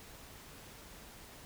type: silence
effects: pink hiss -53 dBFS RMS until 1.45 s